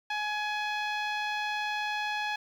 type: tone with low-pass filter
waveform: 10% pulse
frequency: 841 Hz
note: G#5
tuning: 22 cents sharp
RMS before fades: -32 dBFS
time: 0.1-2.36 s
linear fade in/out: 5 ms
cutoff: 2800 Hz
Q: 0.61
effects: 9-bit